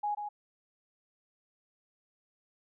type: tone with echo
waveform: sine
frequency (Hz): 830.6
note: G#5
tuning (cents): 0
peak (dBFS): -29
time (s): 0.03-0.15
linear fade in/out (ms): 10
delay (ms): 140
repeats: 1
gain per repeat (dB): -6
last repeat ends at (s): 0.29
effects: none